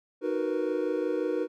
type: chord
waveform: triangle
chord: B major seventh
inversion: first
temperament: equal with one note detuned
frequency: 311.1 / 370 / 466.2 / 491.9 Hz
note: D#4 / F#4 / A#4 / B4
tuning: 0 / 0 / 0 / -7 cents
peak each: -30 dBFS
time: 0.21-1.48 s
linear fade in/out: 50 ms
effects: none